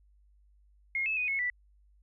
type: tone with pitch steps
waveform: sine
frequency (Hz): 2147 / 2605 / 2489 / 2187 / 1969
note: C7 / E7 / D#7 / C#7 / B6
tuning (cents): +44 / -21 / 0 / -24 / -6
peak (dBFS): -28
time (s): 0.95-1.5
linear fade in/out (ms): 2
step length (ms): 110
effects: added 50 Hz sine -60 dBFS peak until 2.02 s